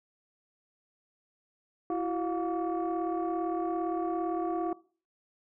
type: tone cluster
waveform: sine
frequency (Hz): 333.4 / 371 / 711 / 1145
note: E4 / F#4 / F5 / D6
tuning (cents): +20 / +5 / +31 / -44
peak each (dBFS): -30 / -34 / -33 / -39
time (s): 1.9-4.73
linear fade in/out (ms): 2
effects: noise-tail reverb RT60 0.4 s tail -21 dB re dry + tanh soft clip ceiling -22 dBFS